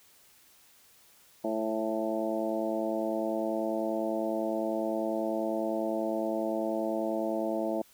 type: harmonic tone with a mistuned harmonic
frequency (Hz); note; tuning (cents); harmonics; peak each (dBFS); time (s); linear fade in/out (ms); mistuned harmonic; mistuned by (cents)
110; A2; 0; 2 / 3 / 4 / 5 / 6 / 7 / 8; -36 / -33 / -41 / -35 / -33 / -45 / -42; 1.44-7.82; 5; 7; +21
effects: white hiss -60 dBFS RMS until 7.93 s